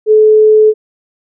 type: tone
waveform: sine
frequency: 430.8 Hz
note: A4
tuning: 37 cents flat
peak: -3 dBFS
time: 0.06-0.74 s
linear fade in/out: 50 ms
effects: none